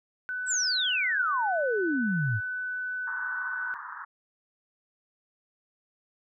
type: tone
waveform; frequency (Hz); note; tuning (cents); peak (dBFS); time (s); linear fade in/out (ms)
sine; 1499; F#6; +22; -30; 0.29-3.74; 0
type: exponential sweep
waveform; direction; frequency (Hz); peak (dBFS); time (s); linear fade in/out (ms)
sine; down; 8120 to 98; -25; 0.46-2.41; 50
type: band-pass noise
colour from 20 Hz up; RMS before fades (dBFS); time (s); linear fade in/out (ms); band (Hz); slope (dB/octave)
pink; -40; 3.07-4.05; 5; 910 to 1700; 96
effects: none